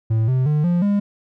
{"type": "tone with pitch steps", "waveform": "triangle", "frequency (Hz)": [111.3, 129.34, 150.29, 174.65, 202.9], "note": ["A2", "C3", "D3", "F3", "G#3"], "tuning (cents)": [20, -20, 40, 0, -40], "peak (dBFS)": -13, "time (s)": [0.1, 1], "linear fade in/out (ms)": 10, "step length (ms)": 180, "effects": []}